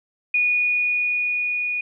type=tone with level ramp; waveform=sine; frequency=2458 Hz; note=D#7; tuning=22 cents flat; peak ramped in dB=-16 to -22 dBFS; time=0.34-1.81 s; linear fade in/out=5 ms; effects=none